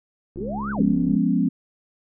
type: click train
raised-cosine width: 3 ms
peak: -25 dBFS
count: 56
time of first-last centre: 0.36-1.151 s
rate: 69.5 Hz
type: exponential two-way sweep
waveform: sine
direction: up then down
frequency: 325.9 to 1561 to 325.9 Hz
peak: -29 dBFS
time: 0.37-0.83 s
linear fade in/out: 10 ms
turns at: 0.71 s
type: tone with vibrato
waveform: sine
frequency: 207.7 Hz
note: G#3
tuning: in tune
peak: -27 dBFS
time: 0.4-1.19 s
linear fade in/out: 10 ms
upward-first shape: triangle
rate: 6.1 Hz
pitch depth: 20 cents each way
type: chord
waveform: sine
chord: C# dominant seventh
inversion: first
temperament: equal with one note detuned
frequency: 174.61 / 205.6 / 246.9 / 277.2 Hz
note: E#3 / G#3 / B3 / C#4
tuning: 0 / -17 / 0 / 0 cents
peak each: -23 dBFS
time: 0.78-1.49 s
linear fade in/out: 10 ms
effects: none